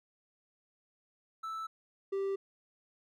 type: tone pair in turn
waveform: triangle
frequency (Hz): 1317 / 391.5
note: E6 / G4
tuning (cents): -2 / -2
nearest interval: octave + major sixth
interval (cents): 2100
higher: first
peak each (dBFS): -35 / -29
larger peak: second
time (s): 1.43-1.67 / 2.12-2.36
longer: neither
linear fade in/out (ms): 10
effects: none